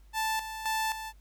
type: tone with tremolo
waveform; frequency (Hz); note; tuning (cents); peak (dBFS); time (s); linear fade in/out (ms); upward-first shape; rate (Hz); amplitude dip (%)
sawtooth; 880; A5; 0; -24; 0.13-1.13; 50; square; 1.9; 65
effects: added 50 Hz sine -52 dBFS peak until 1.2 s + pink hiss -68 dBFS RMS until 1.2 s